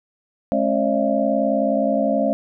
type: tone cluster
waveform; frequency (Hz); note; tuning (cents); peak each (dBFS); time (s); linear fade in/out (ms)
sine; 212.5 / 271.7 / 544 / 603 / 674; G#3 / C#4 / C#5 / D5 / E5; +40 / -35 / -33 / +46 / +38; -23; 0.52-2.33; 0
effects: none